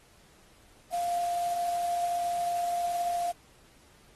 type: tone in noise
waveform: sine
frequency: 698.5 Hz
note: F5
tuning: in tune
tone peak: -27 dBFS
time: 0.92-3.32 s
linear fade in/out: 10 ms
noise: white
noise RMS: -44 dBFS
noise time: 0.92-3.32 s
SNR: +14 dB
effects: pink hiss -60 dBFS RMS until 4.15 s + AAC 32 kbps